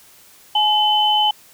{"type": "tone pair together", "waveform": "sine", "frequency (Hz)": [846, 3036], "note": ["G#5", "F#7"], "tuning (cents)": [32, 44], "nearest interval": "octave + minor seventh", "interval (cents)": 2212, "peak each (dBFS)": -16, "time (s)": [0.55, 1.31], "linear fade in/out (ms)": 5, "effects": ["white hiss -48 dBFS RMS until 1.53 s"]}